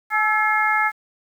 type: harmonic tone with a mistuned harmonic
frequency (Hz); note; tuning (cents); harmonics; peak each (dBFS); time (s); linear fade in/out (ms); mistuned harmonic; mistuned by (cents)
427.2; G#4; +49; 2 / 3 / 4 / 5; -22 / -22 / -22 / -22; 0.1-0.92; 50; 3; +46
effects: 8-bit